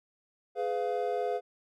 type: chord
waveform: triangle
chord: F diminished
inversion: first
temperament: just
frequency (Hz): 419.1 / 502.9 / 698.5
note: Ab4 / Cb5 / F5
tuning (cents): +16 / +31 / 0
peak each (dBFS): -31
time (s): 0.55-1.41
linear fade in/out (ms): 50
effects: none